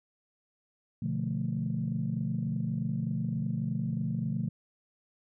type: chord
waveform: sine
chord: B half-diminished seventh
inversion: none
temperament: equal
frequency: 123.47 / 146.83 / 174.61 / 220 Hz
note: B2 / D3 / F3 / A3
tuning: 0 / 0 / 0 / 0 cents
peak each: -34 dBFS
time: 1.02-4.49 s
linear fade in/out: 5 ms
effects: tanh soft clip ceiling -20 dBFS